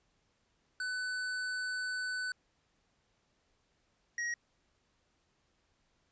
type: tone pair in turn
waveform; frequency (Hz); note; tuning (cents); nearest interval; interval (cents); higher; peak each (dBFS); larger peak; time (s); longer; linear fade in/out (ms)
square; 1500 / 1893.9; F#6 / A#6; +23 / +27; major third; 404; second; -35 / -34; second; 0.8-2.32 / 4.18-4.34; first; 2
effects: pink hiss -75 dBFS RMS until 6.11 s + resampled to 16000 Hz